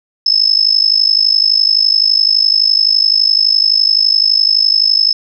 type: tone with amplitude modulation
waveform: sine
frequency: 5220 Hz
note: E8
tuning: 18 cents flat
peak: -4 dBFS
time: 0.26-5.13 s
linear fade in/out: 5 ms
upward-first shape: sine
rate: 51.8 Hz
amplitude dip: 90%
effects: none